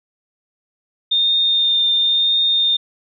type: tone with vibrato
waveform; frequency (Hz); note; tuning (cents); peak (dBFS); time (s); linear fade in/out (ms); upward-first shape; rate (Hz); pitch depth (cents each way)
sine; 3637; A#7; -43; -13; 1.11-2.77; 10; triangle; 0.96; 14
effects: none